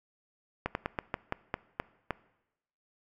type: slowing click train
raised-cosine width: 0.5 ms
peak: -15 dBFS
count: 9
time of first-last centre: 0.66-2.107 s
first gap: 91 ms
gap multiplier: 1.19
effects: noise-tail reverb RT60 0.9 s tail -20 dB re dry